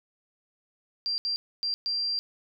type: tone bursts at uneven times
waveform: sine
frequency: 4725 Hz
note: D8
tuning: 10 cents sharp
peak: -26 dBFS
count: 4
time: 1.06-1.18 / 1.25-1.36 / 1.63-1.74 / 1.86-2.19 s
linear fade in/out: 0 ms
effects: none